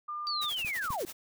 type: tone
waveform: sine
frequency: 1201 Hz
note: D6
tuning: 38 cents sharp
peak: -34 dBFS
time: 0.08-0.5 s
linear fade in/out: 10 ms
type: linear sweep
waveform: sine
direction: down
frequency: 4699 to 311.1 Hz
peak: -31 dBFS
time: 0.27-1.05 s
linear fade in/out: 0 ms
type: noise with tremolo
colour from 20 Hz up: white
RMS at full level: -40 dBFS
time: 0.41-1.13 s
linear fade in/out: 10 ms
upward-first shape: triangle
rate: 12 Hz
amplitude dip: 95%
type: clicks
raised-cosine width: 5 ms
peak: -34 / -27 dBFS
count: 2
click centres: 0.648 / 0.905 s
effects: none